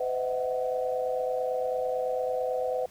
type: tone cluster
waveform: sine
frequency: 507 / 621 / 650 / 746 Hz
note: B4 / D#5 / E5 / F#5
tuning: +45 / -3 / -24 / +14 cents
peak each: -28 / -36 / -36 / -34 dBFS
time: 0-2.86 s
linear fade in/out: 5 ms
effects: pink hiss -56 dBFS RMS until 2.9 s

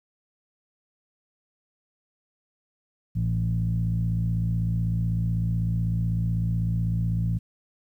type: tone with low-pass filter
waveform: 15% pulse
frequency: 56 Hz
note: A1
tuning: 31 cents sharp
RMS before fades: -25 dBFS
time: 3.15-7.39 s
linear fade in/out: 20 ms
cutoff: 140 Hz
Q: 7.4
effects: 10-bit

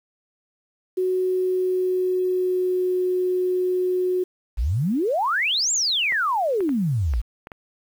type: tone with pitch glide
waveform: sine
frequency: 370 to 365.5 Hz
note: F#4 to F#4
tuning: 0 to -21 cents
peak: -19 dBFS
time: 0.97-4.24 s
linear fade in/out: 10 ms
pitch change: -21 cents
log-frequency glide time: 1.22-3.02 s
type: exponential two-way sweep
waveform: sine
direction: up then down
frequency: 49 to 7650 to 49 Hz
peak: -19 dBFS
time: 4.57-7.22 s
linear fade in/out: 20 ms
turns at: 5.72 s
type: clicks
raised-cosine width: 0.5 ms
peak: -22 dBFS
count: 6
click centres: 6.123 / 6.606 / 6.692 / 7.137 / 7.471 / 7.518 s
effects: 8-bit

